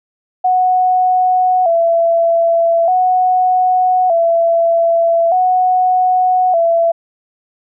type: tone with vibrato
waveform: sine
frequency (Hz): 703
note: F5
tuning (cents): +11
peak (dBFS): -9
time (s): 0.44-6.92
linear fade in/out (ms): 10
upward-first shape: square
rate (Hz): 0.41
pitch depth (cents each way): 81
effects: none